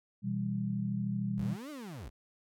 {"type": "chord", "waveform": "sine", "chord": "E minor", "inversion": "second", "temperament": "just", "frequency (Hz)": [123.61, 164.81, 197.78], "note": ["B2", "E3", "G3"], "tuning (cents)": [2, 0, 16], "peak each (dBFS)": [-36, -39, -33], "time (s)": [0.22, 1.57], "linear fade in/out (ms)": 50}
{"type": "linear two-way sweep", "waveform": "35% pulse", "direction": "up then down", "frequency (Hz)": [30.45, 311.5, 38.27], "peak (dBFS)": -40, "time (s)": [1.37, 2.1], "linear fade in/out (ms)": 20, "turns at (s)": 1.7}
{"effects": []}